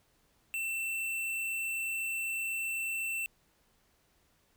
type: tone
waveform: square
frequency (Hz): 2683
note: E7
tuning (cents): +30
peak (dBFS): -33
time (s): 0.54-3.26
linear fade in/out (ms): 0
effects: pink hiss -70 dBFS RMS until 4.56 s